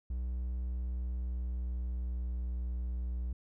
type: tone with pitch glide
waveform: triangle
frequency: 61.74 to 60.96 Hz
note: B1 to B1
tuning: 0 to -22 cents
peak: -31 dBFS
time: 0.1-3.33 s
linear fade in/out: 5 ms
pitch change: -22 cents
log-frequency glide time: 0.62-2.43 s
effects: none